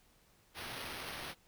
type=noise with sample-and-hold; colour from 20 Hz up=violet; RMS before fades=-44 dBFS; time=0.54-1.35 s; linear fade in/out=50 ms; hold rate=7350 Hz; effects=pink hiss -68 dBFS RMS until 1.47 s